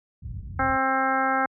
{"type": "low-pass noise", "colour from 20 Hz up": "white", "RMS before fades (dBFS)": -32, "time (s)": [0.22, 0.77], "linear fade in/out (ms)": 10, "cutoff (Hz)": 110, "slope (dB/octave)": 24}
{"type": "harmonic tone", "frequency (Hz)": 265.2, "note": "C4", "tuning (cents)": 23, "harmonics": [1, 2, 3, 4, 5, 6, 7, 8], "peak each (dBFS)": [-30, -31, -25, -32, -26, -28, -38, -36], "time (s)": [0.59, 1.46], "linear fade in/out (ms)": 5}
{"effects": ["high-pass 60 Hz 12 dB/octave"]}